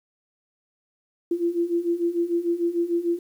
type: beating tone pair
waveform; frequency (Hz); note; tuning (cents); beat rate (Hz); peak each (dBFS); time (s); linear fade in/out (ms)
sine; 338.3 / 345; E4 / F4; +45 / -21; 6.7; -26 / -23; 1.31-3.19; 5
effects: 9-bit